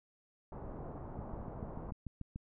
pink low-pass noise, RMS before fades -45 dBFS, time 0.52-1.91 s, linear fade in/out 2 ms, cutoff 990 Hz, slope 24 dB/octave
click train, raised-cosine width 5 ms, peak -30 dBFS, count 9, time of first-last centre 1.19-2.36 s, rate 6.84 Hz
effects none

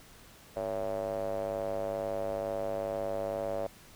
square tone with band-pass filter, 51.1 Hz, G#1, 27 cents flat, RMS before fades -34 dBFS, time 0.56-3.67 s, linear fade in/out 5 ms, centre 600 Hz, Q 6.5, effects pink hiss -55 dBFS RMS until 3.95 s

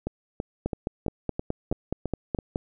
two click trains, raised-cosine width 2 ms, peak -15 / -13 dBFS, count 8 / 10, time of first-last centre 0.07-2.388 / 0.66-2.559 s, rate 3.02 / 4.74 Hz, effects none

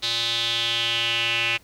square tone with band-pass filter sweep, 116.54 Hz, A#2, in tune, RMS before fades -24 dBFS, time 0.02-1.58 s, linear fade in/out 20 ms, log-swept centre 3900 to 2600 Hz, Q 5.4, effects pink hiss -55 dBFS RMS until 1.63 s

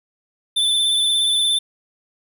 square tone with vibrato, 3523 Hz, A7, 1 cent sharp, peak -16 dBFS, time 0.56-1.59 s, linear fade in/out 10 ms, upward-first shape sine, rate 17 Hz, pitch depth 27 cents each way, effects none

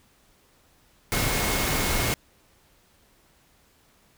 sine tone in noise, 2166 Hz, C#7, 41 cents flat, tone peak -34 dBFS, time 1.12-2.14 s, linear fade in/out 0 ms, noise pink, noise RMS -25 dBFS, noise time 1.12-2.14 s, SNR -12 dB, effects pink hiss -61 dBFS RMS until 4.17 s

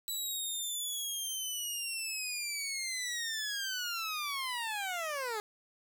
15% pulse linear sweep, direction down, 3951 to 409.7 Hz, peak -28 dBFS, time 0.08-5.4 s, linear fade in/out 0 ms, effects none

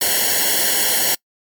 white noise with comb filter, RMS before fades -17 dBFS, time 0.01-1.15 s, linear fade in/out 5 ms, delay 0.81 ms, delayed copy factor -1, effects noise-tail reverb RT60 0.1 s tail -26 dB re dry + MP3 96 kbps

